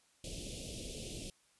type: band-stop noise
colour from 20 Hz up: pink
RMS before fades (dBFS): -44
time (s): 0.24-1.3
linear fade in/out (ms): 2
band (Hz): 610 to 2600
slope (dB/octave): 48
effects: white hiss -70 dBFS RMS until 1.59 s + resampled to 24000 Hz